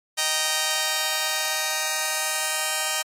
5% pulse chord, Eb major, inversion none, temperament just, 622.3 / 777.8 / 933.4 Hz, Eb5 / G5 / Bb5, 0 / -14 / +2 cents, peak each -16 dBFS, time 0.17-3.03 s, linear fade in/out 20 ms, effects AAC 48 kbps

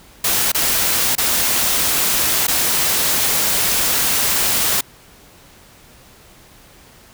white noise with dropouts, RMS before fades -17 dBFS, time 0.24-4.81 s, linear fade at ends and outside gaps 5 ms, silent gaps 0.519-0.546 / 1.154-1.18 / 2.47-2.48 s, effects pink hiss -46 dBFS RMS until 7.13 s

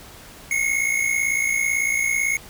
square tone pair together, 2152 / 2210 Hz, C7 / C#7, +48 / -6 cents, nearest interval unison, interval 46 cents, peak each -23 dBFS, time 0.51-2.37 s, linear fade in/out 2 ms, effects pink hiss -43 dBFS RMS until 2.49 s

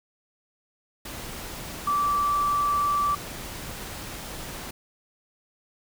sine tone in noise, 1162 Hz, D6, 19 cents flat, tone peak -21 dBFS, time 1.87-3.15 s, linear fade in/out 5 ms, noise pink, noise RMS -37 dBFS, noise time 1.05-4.71 s, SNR +13 dB, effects none

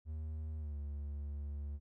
triangle tone with pitch glide, 77.78 to 72.15 Hz, D#2 to D2, 0 to -30 cents, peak -37 dBFS, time 0.05-1.8 s, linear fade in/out 50 ms, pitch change -130 cents, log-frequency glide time 0.57-0.76 s, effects none

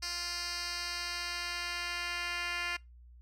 10% pulse tone with band-pass filter sweep, 349.2 Hz, F4, in tune, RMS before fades -37 dBFS, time 0.02-2.77 s, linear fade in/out 10 ms, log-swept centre 4900 to 2800 Hz, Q 2, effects noise-tail reverb RT60 0.2 s tail -24 dB re dry + added 60 Hz sine -52 dBFS peak until 3.21 s

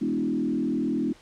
sine tone with frequency modulation, 269.5 Hz, C#4, 49 cents flat, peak -23 dBFS, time 0.01-1.13 s, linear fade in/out 10 ms, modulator 40.4 Hz, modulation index 1.6, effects pink hiss -54 dBFS RMS until 1.21 s + low-pass 7000 Hz 12 dB/octave

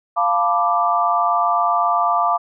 sine chord, B half-diminished seventh, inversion second, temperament equal, 698.5 / 880 / 987.8 / 1174.7 Hz, F5 / A5 / B5 / D6, 0 / 0 / 0 / 0 cents, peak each -19 / -23 / -23 / -18 dBFS, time 0.16-2.38 s, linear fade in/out 20 ms, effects none

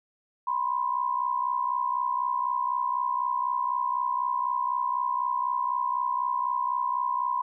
sine tone pair together, 982.5 / 1046.5 Hz, B5 / C6, -9 / 0 cents, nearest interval minor second, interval 109 cents, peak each -27 / -28 dBFS, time 0.47-7.42 s, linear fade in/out 5 ms, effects none

